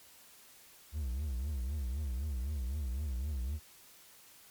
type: tone with vibrato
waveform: triangle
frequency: 68 Hz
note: C#2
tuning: 33 cents flat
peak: -31 dBFS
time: 0.92-3.6 s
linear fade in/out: 50 ms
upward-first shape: triangle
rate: 3.9 Hz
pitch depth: 260 cents each way
effects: white hiss -58 dBFS RMS until 4.5 s + MP3 96 kbps